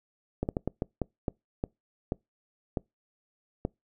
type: slowing click train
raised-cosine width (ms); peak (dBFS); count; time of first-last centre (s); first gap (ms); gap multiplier
2; -15; 11; 0.43-3.651; 59; 1.35
effects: noise-tail reverb RT60 0.2 s tail -26 dB re dry